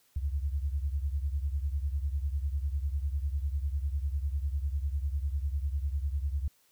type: beating tone pair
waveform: sine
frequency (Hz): 67.9 / 77.9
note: C#2 / D#2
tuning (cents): -35 / +3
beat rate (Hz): 10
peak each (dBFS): -30 / -34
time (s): 0.16-6.48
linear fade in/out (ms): 5
effects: white hiss -67 dBFS RMS until 6.71 s